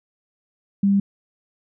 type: tone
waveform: sine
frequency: 198.7 Hz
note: G3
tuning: 24 cents sharp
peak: -14 dBFS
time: 0.83-1 s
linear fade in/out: 5 ms
effects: none